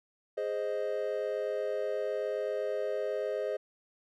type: chord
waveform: triangle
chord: Ab major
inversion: none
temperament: equal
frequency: 415.3 / 523.3 / 622.3 Hz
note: Ab4 / C5 / Eb5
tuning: 0 / 0 / 0 cents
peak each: -33 dBFS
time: 0.37-3.57 s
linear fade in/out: 10 ms
effects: none